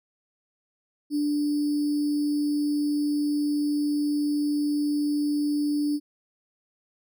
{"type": "tone with sample-and-hold", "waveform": "sine", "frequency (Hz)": 293.8, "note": "D4", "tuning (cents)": 1, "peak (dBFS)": -22, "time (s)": [1.1, 6], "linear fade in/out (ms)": 50, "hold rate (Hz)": 4900, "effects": []}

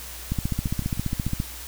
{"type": "two click trains", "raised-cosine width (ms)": 5, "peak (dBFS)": [-24, -12], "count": [5, 17], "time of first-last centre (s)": [[0.67, 1.28], [0.32, 1.401]], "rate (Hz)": [6.56, 14.8], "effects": ["added 60 Hz sine -41 dBFS peak until 1.67 s", "white hiss -39 dBFS RMS until 1.67 s"]}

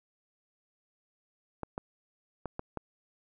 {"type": "clicks", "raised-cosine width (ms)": 1, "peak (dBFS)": -21, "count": 5, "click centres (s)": [1.633, 1.779, 2.457, 2.594, 2.773], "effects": []}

